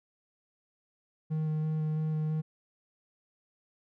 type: tone with vibrato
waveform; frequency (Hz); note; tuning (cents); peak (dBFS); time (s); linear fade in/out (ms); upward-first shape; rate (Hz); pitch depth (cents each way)
triangle; 155.56; D#3; 0; -26; 1.3-2.42; 20; square; 3; 9
effects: none